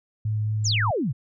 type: tone with vibrato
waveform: sine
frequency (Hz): 107.2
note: A2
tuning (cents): -45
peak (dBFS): -22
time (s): 0.25-0.91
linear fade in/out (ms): 5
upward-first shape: sine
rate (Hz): 4.5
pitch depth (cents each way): 9
type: exponential sweep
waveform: sine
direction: down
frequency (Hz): 7550 to 107.5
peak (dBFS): -22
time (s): 0.64-1.13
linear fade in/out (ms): 20
effects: none